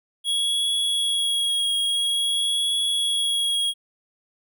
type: tone with vibrato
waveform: square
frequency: 3322 Hz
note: G#7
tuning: in tune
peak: -21 dBFS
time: 0.24-3.74 s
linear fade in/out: 50 ms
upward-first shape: triangle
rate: 0.49 Hz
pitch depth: 21 cents each way
effects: none